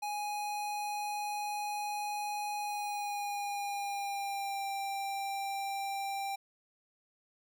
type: tone with pitch glide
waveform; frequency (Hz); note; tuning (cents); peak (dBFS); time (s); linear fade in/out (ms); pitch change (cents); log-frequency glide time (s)
square; 830.6 to 789; G#5 to G5; 0 to +11; -35; 0.02-6.36; 10; -89; 2.59-4.67
effects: none